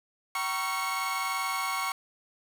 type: tone cluster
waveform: 40% pulse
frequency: 767 / 945 / 1108 / 1360 / 2195 Hz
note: G5 / A#5 / C#6 / F6 / C#7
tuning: -38 / +23 / -1 / -46 / -18 cents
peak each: -37 / -37 / -31 / -38 / -34 dBFS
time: 0.35-1.92 s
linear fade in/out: 2 ms
effects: none